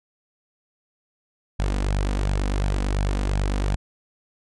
sawtooth tone with flanger, 49 Hz, G1, in tune, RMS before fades -23 dBFS, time 1.59-3.76 s, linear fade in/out 10 ms, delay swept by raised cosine 1.2 to 4.1 ms, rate 2.8 Hz, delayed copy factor +0.5, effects resampled to 22050 Hz

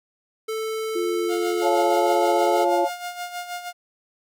square tone with pitch glide, 440.2 to 434.6 Hz, A4 to A4, +1 to -21 cents, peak -26 dBFS, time 0.48-2.65 s, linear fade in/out 10 ms, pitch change -22 cents, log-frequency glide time 1.27-1.6 s
sine tone with vibrato, 349.2 Hz, F4, in tune, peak -23 dBFS, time 0.95-2.85 s, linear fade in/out 10 ms, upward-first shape triangle, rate 2 Hz, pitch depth 11 cents each way
sawtooth tone with tremolo, 709 Hz, F5, 26 cents sharp, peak -24 dBFS, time 1.28-3.73 s, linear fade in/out 50 ms, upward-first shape sine, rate 6.3 Hz, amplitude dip 65%
sine chord, Db augmented, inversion none, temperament just, 554.4 / 693 / 866.2 Hz, Db5 / F5 / A5, 0 / -14 / -27 cents, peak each -23 dBFS, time 1.61-2.9 s, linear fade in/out 50 ms
effects none

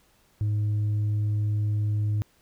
triangle tone with tanh clipping, 105.1 Hz, G#2, 21 cents sharp, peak -23 dBFS, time 0.41-2.22 s, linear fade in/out 0 ms, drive 7 dB, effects pink hiss -63 dBFS RMS until 2.41 s

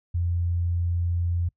sine tone, 86.5 Hz, F2, 16 cents flat, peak -22 dBFS, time 0.14-1.49 s, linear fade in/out 10 ms, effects noise-tail reverb RT60 0.1 s tail -25 dB re dry

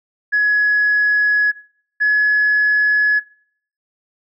sine tone pair in turn, 1684 / 1695.7 Hz, G#6 / G#6, +24 / +36 cents, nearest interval unison, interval 12 cents, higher second, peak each -11 dBFS, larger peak neither, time 0.32-1.52 / 2-3.2 s, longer neither, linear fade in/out 20 ms, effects noise-tail reverb RT60 0.6 s tail -21 dB re dry + tanh soft clip ceiling -8 dBFS

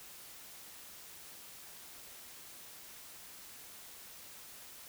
silence, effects white hiss -52 dBFS RMS until 4.88 s

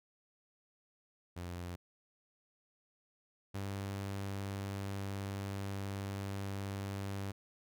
sawtooth tone pair in turn, 88.2 / 98.63 Hz, F2 / G2, +18 / +11 cents, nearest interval major second, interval 193 cents, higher second, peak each -37 / -34 dBFS, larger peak second, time 1.36-1.76 / 3.54-7.32 s, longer second, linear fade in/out 10 ms, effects none

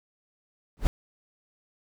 brown noise with exponential growth, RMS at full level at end -17 dBFS, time 0.77-0.87 s, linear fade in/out 0 ms, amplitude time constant 20 ms, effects none

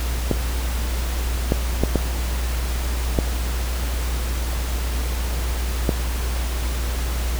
clicks, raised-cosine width 2 ms, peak -4 dBFS, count 6, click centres 0.313 / 1.521 / 1.836 / 1.957 / 3.188 / 5.892 s, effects added 60 Hz sine -21 dBFS peak until 7.39 s + pink hiss -31 dBFS RMS until 7.39 s

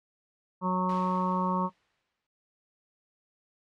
harmonic tone, 183.8 Hz, F#3, 11 cents flat, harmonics 1 / 2 / 3 / 5 / 6 / 7, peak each -28 / -38 / -36 / -31 / -32 / -44 dBFS, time 0.61-1.7 s, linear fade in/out 50 ms
white noise with exponential decay, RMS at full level -40 dBFS, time 0.89-2.27 s, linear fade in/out 5 ms, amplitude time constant 300 ms
effects noise-tail reverb RT60 0.1 s tail -18 dB re dry + low-pass 3000 Hz 12 dB/octave

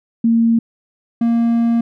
sine / triangle tone pair in turn, 229.6 / 232.7 Hz, A#3 / A#3, -26 / -3 cents, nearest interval unison, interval 23 cents, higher second, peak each -10 dBFS, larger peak neither, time 0.24-0.59 / 1.21-1.81 s, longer second, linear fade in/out 5 ms, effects none

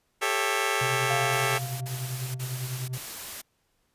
10% pulse chord, A dominant seventh, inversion third, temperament just, 396 / 440 / 550 / 660 Hz, G4 / A4 / C#5 / E5, +18 / 0 / -14 / +2 cents, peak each -21 / -21 / -24 / -27 dBFS, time 0.21-1.59 s, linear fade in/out 20 ms
triangle tone with tremolo, 128 Hz, C3, 38 cents flat, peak -26 dBFS, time 0.81-2.98 s, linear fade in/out 5 ms, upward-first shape triangle, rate 10 Hz, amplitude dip 65%
sine tone with exponential decay, 698.5 Hz, F5, in tune, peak -27 dBFS, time 1.1-2.81 s, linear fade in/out 2 ms, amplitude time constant 370 ms
white noise bursts, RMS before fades -38 dBFS, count 4, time 1.32-3.418 s, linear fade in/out 10 ms, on 490 ms, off 46 ms
effects pink hiss -72 dBFS RMS until 3.94 s + resampled to 32000 Hz

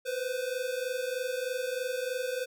square tone pair together, 493.9 / 517.1 Hz, B4 / C5, 0 / -20 cents, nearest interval minor second, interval 80 cents, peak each -35 / -34 dBFS, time 0.05-2.46 s, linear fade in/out 20 ms, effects none

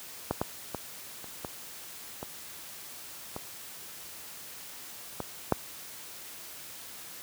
clicks, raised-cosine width 1 ms, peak -13 / -13 / -18 / -30 / -20 / -22 / -21 / -18 / -8 dBFS, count 9, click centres 0.31 / 0.415 / 0.747 / 1.243 / 1.448 / 2.229 / 3.364 / 5.203 / 5.523 s, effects white hiss -45 dBFS RMS until 7.22 s + high-pass 60 Hz 12 dB/octave

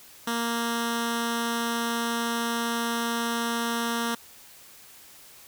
10% pulse tone with notch filter, 233.1 Hz, A#3, in tune, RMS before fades -28 dBFS, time 0.27-4.15 s, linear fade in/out 5 ms, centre 600 Hz, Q 1.2, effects white hiss -50 dBFS RMS until 5.47 s

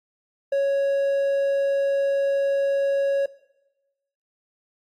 triangle tone, 554.4 Hz, C#5, in tune, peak -17 dBFS, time 0.52-3.26 s, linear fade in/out 5 ms, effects noise-tail reverb RT60 1.0 s tail -19 dB re dry + AAC 64 kbps

